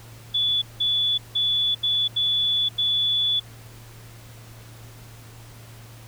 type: tone bursts at uneven times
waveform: sine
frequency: 3444 Hz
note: A7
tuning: 38 cents flat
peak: -19 dBFS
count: 6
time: 0.34-0.62 / 0.8-1.18 / 1.35-1.75 / 1.83-2.08 / 2.16-2.69 / 2.78-3.4 s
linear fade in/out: 10 ms
effects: added 114 Hz sine -43 dBFS peak until 6.07 s + pink hiss -48 dBFS RMS until 6.07 s